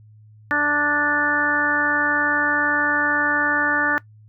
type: harmonic tone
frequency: 293.6 Hz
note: D4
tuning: in tune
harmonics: 1 / 2 / 3 / 4 / 5 / 6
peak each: -27 / -30 / -28 / -26 / -22 / -21 dBFS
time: 0.51-3.98 s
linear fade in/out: 0 ms
effects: noise-tail reverb RT60 0.1 s tail -19 dB re dry + added 107 Hz sine -45 dBFS peak until 4.28 s